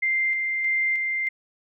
sine tone with tremolo, 2093 Hz, C7, in tune, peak -20 dBFS, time 0.02-1.29 s, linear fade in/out 10 ms, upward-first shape square, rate 1.6 Hz, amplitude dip 30%, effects none

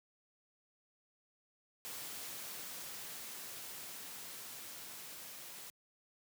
white noise with level ramp, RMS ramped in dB -45 to -50 dBFS, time 1.85-5.7 s, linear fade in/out 0 ms, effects high-pass 100 Hz 12 dB/octave

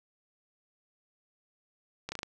slowing click train, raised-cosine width 0.2 ms, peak -19 dBFS, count 5, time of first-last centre 2.09-2.231 s, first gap 30 ms, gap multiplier 1.11, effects none

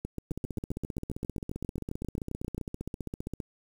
two click trains, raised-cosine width 3 ms, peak -22 / -21 dBFS, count 48 / 20, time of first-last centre 0.31-3.402 / 0.05-2.58 s, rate 15.2 / 7.51 Hz, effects 8-bit

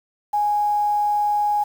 sine tone with quantisation, 830.6 Hz, G#5, in tune, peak -17 dBFS, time 0.33-1.64 s, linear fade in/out 10 ms, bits 7, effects none

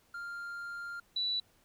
triangle / sine tone pair in turn, 1396.9 / 3951 Hz, F6 / B7, 0 / 0 cents, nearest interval octave + tritone, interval 1800 cents, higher second, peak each -37 / -30 dBFS, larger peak second, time 0.14-1 / 1.16-1.4 s, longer first, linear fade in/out 5 ms, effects pink hiss -68 dBFS RMS until 1.64 s

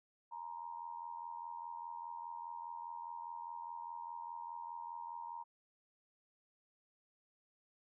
sine tone with amplitude modulation, 939 Hz, A#5, 12 cents sharp, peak -40 dBFS, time 0.31-5.44 s, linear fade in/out 20 ms, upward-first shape sine, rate 84.9 Hz, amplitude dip 75%, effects none

